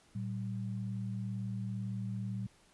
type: tone pair together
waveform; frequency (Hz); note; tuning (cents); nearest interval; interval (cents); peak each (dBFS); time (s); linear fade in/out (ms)
sine; 114.7 / 192.66; A#2 / G3; -28 / -30; major sixth; 898; -37 / -39; 0.15-2.47; 5
effects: pink hiss -65 dBFS RMS until 2.73 s + resampled to 24000 Hz